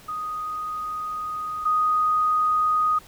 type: tone pair in turn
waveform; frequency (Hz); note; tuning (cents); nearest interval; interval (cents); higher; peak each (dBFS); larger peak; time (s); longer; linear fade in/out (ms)
sine; 1244.5 / 1244.5; D#6 / D#6; 0 / 0; unison; 0; neither; -27 / -18; second; 0.08-1.65 / 1.65-2.99; first; 10
effects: pink hiss -49 dBFS RMS until 3.07 s